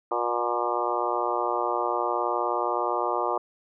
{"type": "harmonic tone with a mistuned harmonic", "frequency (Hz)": 119.5, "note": "A#2", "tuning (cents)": 43, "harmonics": [3, 4, 5, 6, 7, 8, 9, 10], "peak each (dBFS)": [-32, -32, -32, -32, -32, -32, -32, -32], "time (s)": [0.11, 3.38], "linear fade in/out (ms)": 5, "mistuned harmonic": 6, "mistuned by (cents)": 19, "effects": []}